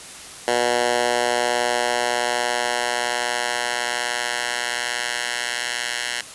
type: tone with high-pass filter sweep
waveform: 10% pulse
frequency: 121.2 Hz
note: B2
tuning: 32 cents flat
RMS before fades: -23 dBFS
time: 0.48-6.21 s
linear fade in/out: 0 ms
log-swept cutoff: 520 to 1900 Hz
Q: 0.98
effects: white hiss -38 dBFS RMS until 6.34 s + resampled to 24000 Hz